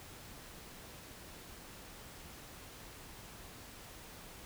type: silence
effects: pink hiss -52 dBFS RMS until 4.45 s